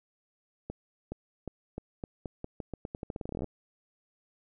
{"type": "accelerating click train", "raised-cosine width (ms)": 2, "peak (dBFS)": -23, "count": 25, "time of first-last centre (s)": [0.7, 3.443], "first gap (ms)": 420, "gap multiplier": 0.85, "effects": []}